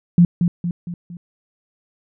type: tone with echo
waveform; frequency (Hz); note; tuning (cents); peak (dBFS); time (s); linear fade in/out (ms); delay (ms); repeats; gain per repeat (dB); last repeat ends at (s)
sine; 173.6; F3; -10; -7; 0.18-0.25; 2; 230; 4; -6; 1.17
effects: none